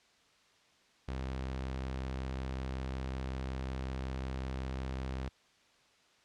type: tone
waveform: sawtooth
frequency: 65.41 Hz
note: C2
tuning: in tune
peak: -32 dBFS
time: 1.08-5.29 s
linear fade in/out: 5 ms
effects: white hiss -66 dBFS RMS until 6.24 s + low-pass 5000 Hz 12 dB/octave